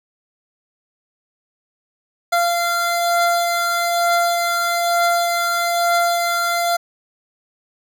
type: beating tone pair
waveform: 25% pulse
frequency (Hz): 690 / 691.1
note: F5 / F5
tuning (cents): -21 / -18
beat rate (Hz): 1.1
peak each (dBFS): -13 / -20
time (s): 2.32-6.77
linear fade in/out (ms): 10
effects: none